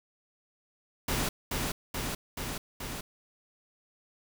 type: noise with echo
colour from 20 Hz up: pink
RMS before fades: -30 dBFS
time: 1.08-1.29 s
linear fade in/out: 5 ms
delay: 430 ms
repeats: 4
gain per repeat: -2 dB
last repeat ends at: 3.01 s
effects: none